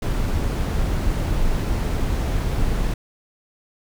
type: noise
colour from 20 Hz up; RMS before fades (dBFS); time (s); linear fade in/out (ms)
brown; -21; 0.02-2.94; 5
effects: none